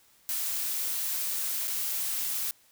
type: noise with dropouts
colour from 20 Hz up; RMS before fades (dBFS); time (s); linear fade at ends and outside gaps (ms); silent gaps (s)
blue; -31; 0.29-2.51; 0; 1.673-1.678
effects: white hiss -62 dBFS RMS until 2.71 s